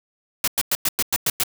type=noise bursts; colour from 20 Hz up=white; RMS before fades=-20 dBFS; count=8; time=0.44-1.436 s; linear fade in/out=2 ms; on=37 ms; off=100 ms; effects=none